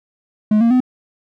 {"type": "tone with pitch steps", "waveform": "triangle", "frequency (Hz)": [212.7, 232, 252.9], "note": ["G#3", "A#3", "B3"], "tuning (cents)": [42, -8, 41], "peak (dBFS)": -8, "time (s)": [0.51, 0.804], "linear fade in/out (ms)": 5, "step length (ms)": 98, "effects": []}